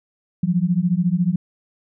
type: beating tone pair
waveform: sine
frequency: 170 / 184 Hz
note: F3 / F#3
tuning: -46 / -9 cents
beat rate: 14 Hz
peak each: -19 dBFS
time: 0.43-1.36 s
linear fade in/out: 5 ms
effects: none

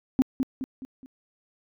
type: tone with echo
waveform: sine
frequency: 261.6 Hz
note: C4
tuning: in tune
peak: -14 dBFS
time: 0.19-0.22 s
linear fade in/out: 0 ms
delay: 210 ms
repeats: 4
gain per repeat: -7 dB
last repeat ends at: 1.06 s
effects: tanh soft clip ceiling -12 dBFS

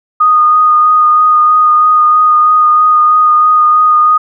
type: tone with vibrato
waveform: sine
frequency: 1234 Hz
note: D#6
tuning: 15 cents flat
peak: -4 dBFS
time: 0.2-4.18 s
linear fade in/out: 10 ms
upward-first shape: sine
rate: 3.1 Hz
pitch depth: 13 cents each way
effects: none

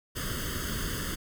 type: noise with comb filter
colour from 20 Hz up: pink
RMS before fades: -33 dBFS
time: 0.15-1.16 s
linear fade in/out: 20 ms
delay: 0.62 ms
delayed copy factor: +0.95
effects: none

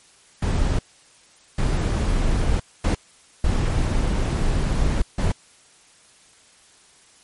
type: noise bursts at uneven times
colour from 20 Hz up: brown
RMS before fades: -20 dBFS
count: 5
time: 0.42-0.79 / 1.58-2.6 / 2.84-2.95 / 3.44-5.02 / 5.18-5.32 s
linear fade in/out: 5 ms
effects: white hiss -53 dBFS RMS until 7.23 s + MP3 48 kbps

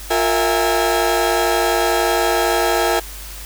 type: tone cluster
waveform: 30% pulse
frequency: 353.1 / 459.8 / 655 / 817 Hz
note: F4 / A#4 / E5 / G#5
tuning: +19 / -24 / -11 / -29 cents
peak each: -18 dBFS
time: 0.1-3 s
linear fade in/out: 10 ms
effects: added 50 Hz sine -33 dBFS peak until 3.45 s + white hiss -35 dBFS RMS until 3.45 s

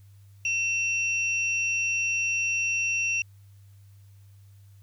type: tone pair together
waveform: sine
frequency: 2700 / 5721 Hz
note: E7 / F8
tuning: +41 / +41 cents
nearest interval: octave + minor second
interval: 1300 cents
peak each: -24 / -34 dBFS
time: 0.45-3.22 s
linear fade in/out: 2 ms
effects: added 99 Hz sine -49 dBFS peak until 4.82 s + white hiss -67 dBFS RMS until 4.82 s

